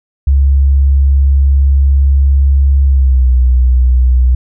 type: tone with pitch glide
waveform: sine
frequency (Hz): 68.7 to 62.64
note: C#2 to B1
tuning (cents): -15 to +25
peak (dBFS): -5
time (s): 0.27-4.35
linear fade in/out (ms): 5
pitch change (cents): -160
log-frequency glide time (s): 2.84-3.31
effects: none